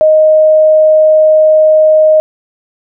sine tone, 622.3 Hz, D#5, in tune, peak -3 dBFS, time 0.01-2.2 s, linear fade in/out 0 ms, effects none

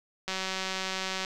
click train, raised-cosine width 0.2 ms, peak -15 dBFS, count 184, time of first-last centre 0.28-1.248 s, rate 189 Hz, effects none

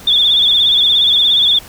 sine tone with vibrato, 3485 Hz, A7, 17 cents flat, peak -8 dBFS, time 0.07-1.59 s, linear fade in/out 5 ms, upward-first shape sine, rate 17 Hz, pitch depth 74 cents each way, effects pink hiss -36 dBFS RMS until 1.68 s

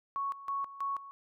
sine tone with tremolo, 1108.7 Hz, C#6, in tune, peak -31 dBFS, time 0.16-1.11 s, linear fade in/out 0 ms, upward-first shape square, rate 3.1 Hz, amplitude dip 80%, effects none

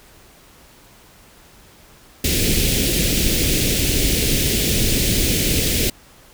pink band-stop noise, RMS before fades -18 dBFS, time 2.24-5.9 s, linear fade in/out 5 ms, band 470 to 2300 Hz, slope 24 dB/octave, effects pink hiss -48 dBFS RMS until 6.33 s

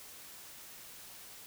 silence, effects white hiss -51 dBFS RMS until 1.46 s

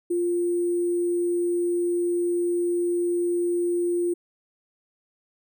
sine tone with sample-and-hold, 349.5 Hz, F4, 1 cent sharp, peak -21 dBFS, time 0.1-4.14 s, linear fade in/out 10 ms, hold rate 8820 Hz, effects none

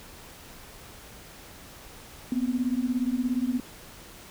sine beating tone pair, 241.4 / 258.4 Hz, B3 / C4, -39 / -21 cents, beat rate 17 Hz, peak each -27 dBFS, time 2.32-3.6 s, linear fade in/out 2 ms, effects pink hiss -47 dBFS RMS until 4.3 s

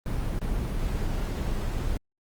brown noise with dropouts, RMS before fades -28 dBFS, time 0.06-1.97 s, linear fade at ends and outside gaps 1 ms, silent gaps 0.39-0.415 s, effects Opus 24 kbps

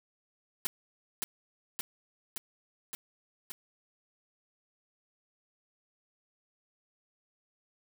white noise with echo, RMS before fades -32 dBFS, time 0.65-0.67 s, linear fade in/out 0 ms, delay 570 ms, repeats 5, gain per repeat -2 dB, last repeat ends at 3.52 s, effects none

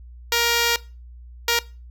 5% pulse tone bursts at uneven times, 470 Hz, A#4, 14 cents sharp, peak -6 dBFS, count 2, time 0.32-0.76 / 1.48-1.59 s, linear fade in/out 2 ms, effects noise-tail reverb RT60 0.3 s tail -20 dB re dry + added 60 Hz sine -39 dBFS peak until 1.9 s

